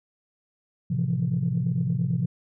sine chord, F major seventh, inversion first, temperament equal with one note detuned, 110 / 130.81 / 164.81 / 173.71 Hz, A2 / C3 / E3 / F3, 0 / 0 / 0 / -9 cents, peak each -31 / -25 / -29 / -26 dBFS, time 0.9-2.26 s, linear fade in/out 10 ms, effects tanh soft clip ceiling -15 dBFS

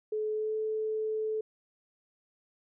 sine tone with pitch glide, 429.4 to 434.9 Hz, A4 to A4, -42 to -20 cents, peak -29 dBFS, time 0.12-1.41 s, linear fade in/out 5 ms, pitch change +22 cents, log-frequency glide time 0.33-0.56 s, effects none

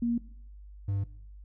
sine / triangle tone pair in turn, 235.8 / 99.14 Hz, A#3 / G2, +20 / +20 cents, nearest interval octave + minor third, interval 1500 cents, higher first, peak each -25 dBFS, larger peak neither, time 0.02-0.18 / 0.88-1.04 s, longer neither, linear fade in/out 5 ms, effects noise-tail reverb RT60 0.6 s tail -19 dB re dry + added 50 Hz sine -45 dBFS peak until 1.44 s

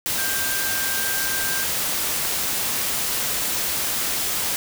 sine tone in noise, 1575 Hz, G6, 8 cents sharp, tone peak -28 dBFS, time 0.18-1.64 s, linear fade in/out 0 ms, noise white, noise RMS -24 dBFS, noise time 0.06-4.56 s, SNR -7 dB, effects none

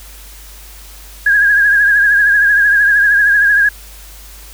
sine tone with vibrato, 1644 Hz, G#6, 18 cents flat, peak -7 dBFS, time 1.26-3.69 s, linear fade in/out 5 ms, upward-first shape triangle, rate 13 Hz, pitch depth 67 cents each way, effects added 50 Hz sine -35 dBFS peak until 4.53 s + white hiss -38 dBFS RMS until 4.53 s

